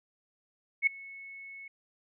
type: tone with ADSR envelope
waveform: sine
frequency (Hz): 2200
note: C#7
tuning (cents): -14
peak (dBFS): -19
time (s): 0.82-1.68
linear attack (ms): 48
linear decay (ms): 7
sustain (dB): -24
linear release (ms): 5
effects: none